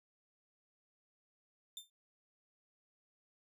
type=tone with exponential decay; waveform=sawtooth; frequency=3583 Hz; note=A7; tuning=31 cents sharp; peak=-38 dBFS; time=1.77-1.9 s; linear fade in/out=2 ms; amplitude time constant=27 ms; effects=none